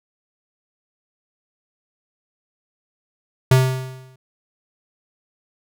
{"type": "tone with exponential decay", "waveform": "square", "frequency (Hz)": 130, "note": "C3", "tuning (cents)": -11, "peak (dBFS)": -9, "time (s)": [3.51, 4.16], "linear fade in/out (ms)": 5, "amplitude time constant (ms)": 140, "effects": []}